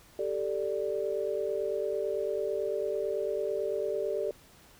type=chord; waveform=sine; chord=G suspended second; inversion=none; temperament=just; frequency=392 / 441 / 588 Hz; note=G4 / A4 / D5; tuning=0 / +4 / +2 cents; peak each=-33 dBFS; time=0.19-4.31 s; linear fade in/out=2 ms; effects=pink hiss -57 dBFS RMS until 4.79 s